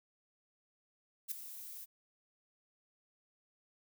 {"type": "noise with ADSR envelope", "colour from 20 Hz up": "violet", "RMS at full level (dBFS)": -35, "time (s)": [1.28, 1.86], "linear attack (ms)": 35, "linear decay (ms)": 4, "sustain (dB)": -13, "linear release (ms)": 26, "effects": []}